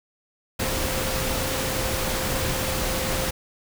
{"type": "tone in noise", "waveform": "sine", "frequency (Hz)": 523.3, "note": "C5", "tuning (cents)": 0, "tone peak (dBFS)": -32, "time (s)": [0.59, 3.31], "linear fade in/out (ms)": 10, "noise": "pink", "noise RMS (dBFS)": -26, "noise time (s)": [0.59, 3.31], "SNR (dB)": -9, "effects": []}